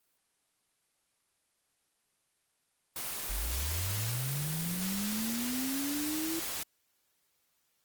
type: noise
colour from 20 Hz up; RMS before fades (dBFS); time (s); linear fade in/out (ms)
white; -37; 2.96-6.63; 0
type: linear sweep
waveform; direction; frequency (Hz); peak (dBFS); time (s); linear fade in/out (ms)
sine; up; 41.2 to 332.6; -33; 3.29-6.4; 10
effects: white hiss -75 dBFS RMS until 7.84 s + Opus 24 kbps